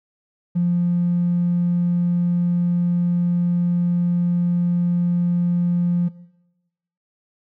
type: tone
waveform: triangle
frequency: 174.61 Hz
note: F3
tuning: in tune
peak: -12 dBFS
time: 0.55-6.09 s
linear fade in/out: 20 ms
effects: noise-tail reverb RT60 1.0 s tail -23 dB re dry + tanh soft clip ceiling -14 dBFS